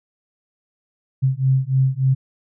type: beating tone pair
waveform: sine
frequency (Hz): 130.81 / 134.21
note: C3 / C3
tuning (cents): 0 / +44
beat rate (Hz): 3.4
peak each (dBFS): -18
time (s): 1.22-2.15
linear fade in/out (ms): 20
effects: none